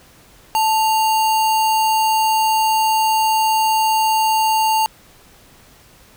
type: tone with sample-and-hold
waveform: sine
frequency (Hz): 880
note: A5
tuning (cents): 0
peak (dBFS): -13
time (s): 0.55-4.86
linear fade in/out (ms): 0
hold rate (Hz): 3675
effects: pink hiss -48 dBFS RMS until 6.16 s